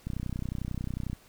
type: click train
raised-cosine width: 5 ms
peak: -21 dBFS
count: 34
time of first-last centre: 0.07-1.131 s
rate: 31.1 Hz
effects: pink hiss -58 dBFS RMS until 1.28 s